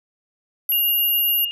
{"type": "tone", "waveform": "sine", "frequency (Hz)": 11710, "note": "F#9", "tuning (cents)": -19, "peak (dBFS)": -17, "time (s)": [0.69, 1.45], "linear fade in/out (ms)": 5}
{"type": "tone with tremolo", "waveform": "sine", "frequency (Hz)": 2835, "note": "F7", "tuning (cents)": 25, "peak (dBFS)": -22, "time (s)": [0.72, 1.51], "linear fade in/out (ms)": 0, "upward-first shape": "triangle", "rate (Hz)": 7.3, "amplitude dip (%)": 35}
{"effects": []}